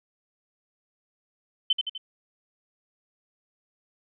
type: tone with echo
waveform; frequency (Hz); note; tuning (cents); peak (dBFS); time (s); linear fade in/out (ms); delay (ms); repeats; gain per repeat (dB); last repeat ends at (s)
sine; 3067; G7; -38; -18; 1.7-1.73; 5; 83; 3; -5; 1.979
effects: none